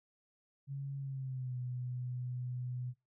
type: tone with pitch glide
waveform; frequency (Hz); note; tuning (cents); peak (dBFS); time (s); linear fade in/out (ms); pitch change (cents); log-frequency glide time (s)
sine; 138.4 to 124.73; C#3 to B2; -2 to +18; -37; 0.67-2.94; 50; -180; 0.98-1.57
effects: noise-tail reverb RT60 0.2 s tail -18 dB re dry